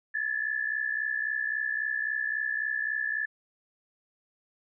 sine tone pair together, 1696.3 / 1760 Hz, G#6 / A6, +36 / 0 cents, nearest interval minor second, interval 64 cents, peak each -31 / -30 dBFS, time 0.14-3.26 s, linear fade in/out 10 ms, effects none

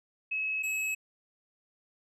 sine / square tone pair in turn, 2574 / 2574 Hz, E7 / E7, -42 / -42 cents, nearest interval unison, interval 0 cents, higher neither, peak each -29 / -30 dBFS, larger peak first, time 0.31-0.63 / 0.63-0.95 s, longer neither, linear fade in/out 10 ms, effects low-pass 12000 Hz 12 dB/octave

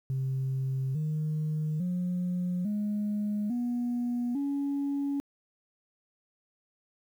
sine tone with pitch steps, 132.7 / 154.2 / 179.19 / 208.2 / 242 / 281.2 Hz, C3 / D#3 / F3 / G#3 / B3 / C#4, +25 / -15 / +45 / +5 / -35 / +25 cents, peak -26 dBFS, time 0.1-5.2 s, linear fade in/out 0 ms, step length 850 ms, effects tanh soft clip ceiling -25 dBFS + 10-bit

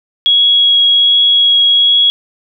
sine tone with vibrato, 3322 Hz, G#7, in tune, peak -6 dBFS, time 0.26-2.1 s, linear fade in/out 0 ms, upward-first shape triangle, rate 1.3 Hz, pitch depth 8 cents each way, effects none

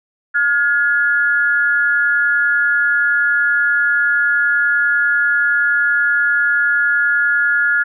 sine tone pair together, 1425 / 1694.6 Hz, F6 / G#6, +34 / +34 cents, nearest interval minor third, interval 300 cents, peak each -14 / -16 dBFS, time 0.34-7.84 s, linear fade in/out 20 ms, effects none

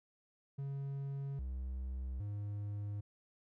triangle tone with pitch steps, 138.5 / 64.4 / 102.7 Hz, C#3 / C2 / G#2, -1 / -27 / -19 cents, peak -36 dBFS, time 0.58-3.01 s, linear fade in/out 10 ms, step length 810 ms, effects none

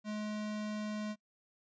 square tone, 211.9 Hz, G#3, 35 cents sharp, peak -37 dBFS, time 0.04-1.16 s, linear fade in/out 50 ms, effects noise-tail reverb RT60 0.1 s tail -25 dB re dry + resampled to 16000 Hz

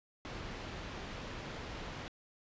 pink low-pass noise, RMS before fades -44 dBFS, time 0.25-2.08 s, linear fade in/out 0 ms, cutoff 3900 Hz, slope 12 dB/octave, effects resampled to 16000 Hz

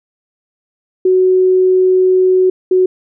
sine tone pair in turn, 371.3 / 370 Hz, F#4 / F#4, +6 / 0 cents, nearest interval unison, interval 6 cents, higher first, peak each -7 dBFS, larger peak neither, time 1.05-2.5 / 2.71-2.86 s, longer first, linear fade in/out 5 ms, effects none

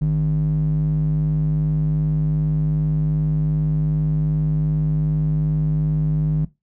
square tone with band-pass filter, 51.3 Hz, G#1, 21 cents flat, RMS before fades -19 dBFS, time 0.01-6.45 s, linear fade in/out 5 ms, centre 140 Hz, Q 5.6, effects noise-tail reverb RT60 0.2 s tail -18 dB re dry

